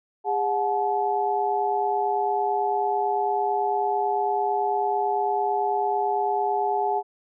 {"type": "tone cluster", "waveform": "sine", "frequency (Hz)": [407.9, 732, 861], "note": ["G#4", "F#5", "A5"], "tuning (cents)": [-31, -19, -38], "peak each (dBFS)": [-27, -25, -25], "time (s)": [0.24, 7.03], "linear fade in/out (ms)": 50, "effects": []}